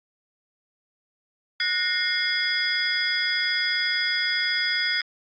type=tone cluster; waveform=sine; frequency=1460 / 1842 / 2121 / 3367 / 4943 Hz; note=F#6 / A#6 / C7 / G#7 / D#8; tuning=-24 / -21 / +23 / +23 / -12 cents; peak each=-28 dBFS; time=1.6-5.01 s; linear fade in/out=2 ms; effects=tanh soft clip ceiling -10 dBFS + Opus 32 kbps